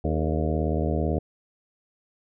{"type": "harmonic tone with a mistuned harmonic", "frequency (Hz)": 78, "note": "D#2", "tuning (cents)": 5, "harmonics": [1, 2, 3, 4, 5, 6, 7, 8, 9], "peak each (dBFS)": [-26, -29, -31, -32, -33, -34, -34, -35, -36], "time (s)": [0.04, 1.19], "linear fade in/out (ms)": 5, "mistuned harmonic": 5, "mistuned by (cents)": 80, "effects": []}